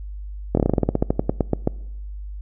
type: slowing click train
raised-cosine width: 2 ms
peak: -4 dBFS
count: 18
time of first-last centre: 0.55-1.674 s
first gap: 23 ms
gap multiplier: 1.12
effects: noise-tail reverb RT60 0.9 s tail -23 dB re dry + added 50 Hz sine -30 dBFS peak until 2.41 s